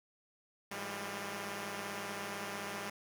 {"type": "tone cluster", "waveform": "5% pulse", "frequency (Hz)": [104.4, 164.8, 199.5, 215.2, 355.6], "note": ["G#2", "E3", "G3", "A3", "F4"], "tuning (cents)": [10, 0, 31, -38, 31], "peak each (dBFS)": [-38, -38, -30, -37, -38], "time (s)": [0.71, 2.9], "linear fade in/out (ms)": 5, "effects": []}